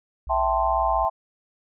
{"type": "tone with vibrato", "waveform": "sine", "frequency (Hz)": 60.4, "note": "B1", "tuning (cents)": -38, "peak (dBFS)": -31, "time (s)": [0.27, 1.05], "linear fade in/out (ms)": 0, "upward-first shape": "square", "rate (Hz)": 2.6, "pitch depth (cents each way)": 36}
{"type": "chord", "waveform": "sine", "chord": "A minor seventh", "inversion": "second", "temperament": "equal", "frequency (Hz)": [659.3, 784, 880, 1046.5], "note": ["E5", "G5", "A5", "C6"], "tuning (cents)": [0, 0, 0, 0], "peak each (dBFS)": -25, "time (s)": [0.29, 1.1], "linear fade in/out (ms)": 20}
{"effects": []}